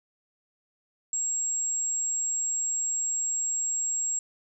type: tone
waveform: sine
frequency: 7590 Hz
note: A#8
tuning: 30 cents sharp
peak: -24 dBFS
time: 1.13-4.19 s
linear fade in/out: 2 ms
effects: tanh soft clip ceiling -24 dBFS